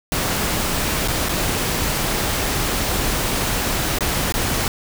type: noise with dropouts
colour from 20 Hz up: pink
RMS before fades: -21 dBFS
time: 0.12-4.68 s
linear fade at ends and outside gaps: 1 ms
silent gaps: 1.077-1.083 / 1.287-1.292 / 3.986-4.007 / 4.323-4.34 s
effects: none